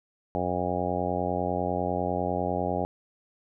harmonic tone, 90 Hz, F#2, 47 cents flat, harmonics 1 / 2 / 3 / 4 / 5 / 6 / 7 / 8 / 9, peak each -36 / -34 / -35 / -36 / -35 / -34 / -33 / -34 / -33 dBFS, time 0.35-2.85 s, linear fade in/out 0 ms, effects none

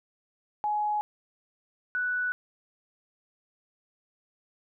sine tone pair in turn, 840 / 1482.1 Hz, G#5 / F#6, +19 / +2 cents, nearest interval minor seventh, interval 983 cents, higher second, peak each -25 / -26 dBFS, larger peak first, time 0.64-1.01 / 1.95-2.32 s, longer neither, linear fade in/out 0 ms, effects none

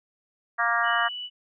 harmonic tone, 233.9 Hz, A#3, 6 cents sharp, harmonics 3 / 4 / 5 / 6 / 7 / 8, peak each -29 / -32 / -26 / -29 / -27 / -29 dBFS, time 0.58-1.09 s, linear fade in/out 20 ms
sine tone, 2960 Hz, F#7, in tune, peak -32 dBFS, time 0.83-1.3 s, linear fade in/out 50 ms
effects none

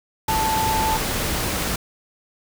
sine tone in noise, 880 Hz, A5, in tune, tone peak -20 dBFS, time 0.28-0.97 s, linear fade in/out 5 ms, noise pink, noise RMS -24 dBFS, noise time 0.28-1.76 s, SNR +1 dB, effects none

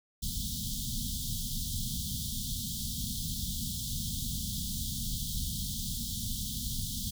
pink band-stop noise, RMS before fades -35 dBFS, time 0.22-7.11 s, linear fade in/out 10 ms, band 250 to 3200 Hz, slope 96 dB/octave, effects none

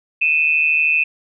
sine tone pair together, 2489 / 2642 Hz, D#7 / E7, 0 / +3 cents, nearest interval minor second, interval 103 cents, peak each -16 dBFS, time 0.21-1.04 s, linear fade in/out 10 ms, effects none

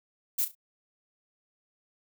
violet noise with echo, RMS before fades -27 dBFS, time 0.38-0.45 s, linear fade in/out 10 ms, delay 34 ms, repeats 3, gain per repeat -11 dB, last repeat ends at 0.552 s, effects none

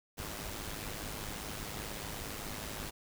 pink noise with amplitude modulation, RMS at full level -39 dBFS, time 0.17-2.91 s, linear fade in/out 20 ms, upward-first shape sine, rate 105 Hz, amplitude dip 55%, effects none

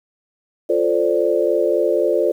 sine chord, D minor seventh, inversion first, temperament equal, 349.2 / 440 / 523.3 / 587.3 Hz, F4 / A4 / C5 / D5, 0 / 0 / 0 / 0 cents, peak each -20 dBFS, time 0.69-2.32 s, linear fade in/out 10 ms, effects 8-bit

